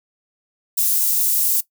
white high-pass noise, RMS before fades -18 dBFS, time 0.77-1.61 s, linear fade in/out 10 ms, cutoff 9400 Hz, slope 12 dB/octave, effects noise-tail reverb RT60 0.1 s tail -18 dB re dry

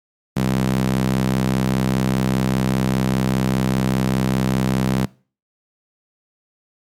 sawtooth tone with high-pass filter, 65 Hz, C2, 11 cents flat, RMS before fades -19 dBFS, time 0.36-5.06 s, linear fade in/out 10 ms, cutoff 160 Hz, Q 2.6, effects noise-tail reverb RT60 0.4 s tail -23 dB re dry + MP3 96 kbps

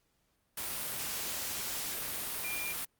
sine tone in noise, 2400 Hz, D7, 37 cents sharp, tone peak -37 dBFS, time 2.44-2.73 s, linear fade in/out 5 ms, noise white, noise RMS -37 dBFS, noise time 0.57-2.85 s, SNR -3 dB, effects pink hiss -75 dBFS RMS until 2.99 s + Opus 48 kbps

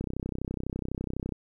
click train, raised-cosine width 3 ms, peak -19 dBFS, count 43, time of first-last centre 0.01-1.323 s, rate 32 Hz, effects 10-bit

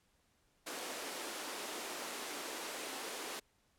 pink high-pass noise, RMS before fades -43 dBFS, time 0.66-3.4 s, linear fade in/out 10 ms, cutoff 290 Hz, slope 24 dB/octave, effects pink hiss -74 dBFS RMS until 3.78 s + low-pass 12000 Hz 12 dB/octave

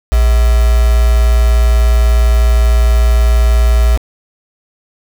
sine tone with quantisation, 58.27 Hz, A#1, in tune, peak -6 dBFS, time 0.11-3.98 s, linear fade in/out 20 ms, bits 3, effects none

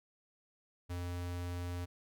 square tone, 88.2 Hz, F2, 18 cents sharp, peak -38 dBFS, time 0.89-1.86 s, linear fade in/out 20 ms, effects none

